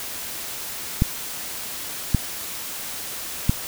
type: clicks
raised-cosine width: 5 ms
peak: -4 dBFS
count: 3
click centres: 1.021 / 2.147 / 3.495 s
effects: white hiss -32 dBFS RMS until 3.67 s